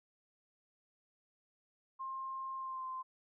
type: tone with pitch glide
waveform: sine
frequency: 1061 to 1040.4 Hz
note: C6 to C6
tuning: +24 to -10 cents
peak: -39 dBFS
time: 1.99-3.03 s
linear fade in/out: 20 ms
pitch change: -34 cents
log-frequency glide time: 2.56-2.86 s
effects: none